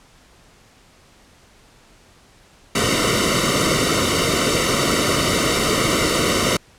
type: noise with comb filter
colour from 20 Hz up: pink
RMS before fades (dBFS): -18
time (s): 2.75-6.57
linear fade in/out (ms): 5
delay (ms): 1.2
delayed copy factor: -0.95
effects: pink hiss -51 dBFS RMS until 6.78 s + low-pass 9000 Hz 12 dB/octave